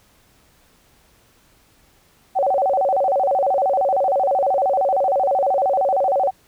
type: tone with vibrato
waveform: sine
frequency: 651 Hz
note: E5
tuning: 22 cents flat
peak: -15 dBFS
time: 2.35-6.31 s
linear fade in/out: 20 ms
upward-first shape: square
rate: 13 Hz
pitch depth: 270 cents each way
effects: pink hiss -56 dBFS RMS until 6.47 s